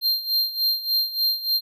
square tone with tremolo, 4182 Hz, C8, 2 cents flat, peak -18 dBFS, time 0.01-1.61 s, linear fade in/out 50 ms, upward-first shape sine, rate 3.4 Hz, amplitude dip 80%, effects none

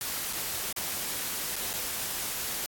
white noise with dropouts, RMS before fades -33 dBFS, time 0.01-2.66 s, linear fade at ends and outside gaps 1 ms, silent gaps 0.328-0.332 / 0.726-0.763 / 1.558-1.563 / 1.732-1.737 s, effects AAC 64 kbps

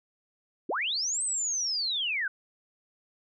sine linear two-way sweep, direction up then down, 235.5 to 8372 to 1457 Hz, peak -27 dBFS, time 0.69-2.28 s, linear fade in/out 5 ms, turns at 1.23 s, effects none

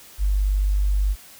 sine tone, 49.27 Hz, G1, 10 cents sharp, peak -17 dBFS, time 0.18-1.16 s, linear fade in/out 50 ms, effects white hiss -46 dBFS RMS until 1.39 s

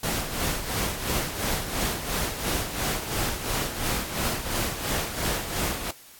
pink noise with tremolo, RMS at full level -26 dBFS, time 0.03-5.91 s, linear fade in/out 5 ms, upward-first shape sine, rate 2.9 Hz, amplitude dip 60%, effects white hiss -49 dBFS RMS until 6.19 s + AAC 64 kbps

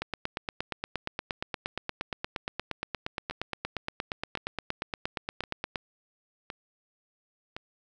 two click trains, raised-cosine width 0.3 ms, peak -15 / -21 dBFS, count 50 / 5, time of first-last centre 0.02-5.758 / 3.31-7.565 s, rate 8.54 / 0.94 Hz, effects none

